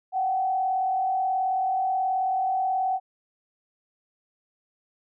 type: tone with frequency modulation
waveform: sine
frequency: 755 Hz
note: F#5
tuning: 35 cents sharp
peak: -22 dBFS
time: 0.12-3 s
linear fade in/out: 50 ms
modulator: 38.6 Hz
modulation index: 0.56
effects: none